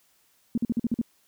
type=tone bursts; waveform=sine; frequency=233.1 Hz; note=A#3; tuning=in tune; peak=-21 dBFS; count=7; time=0.55-1.015 s; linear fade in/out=2 ms; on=27 ms; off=46 ms; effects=white hiss -65 dBFS RMS until 1.27 s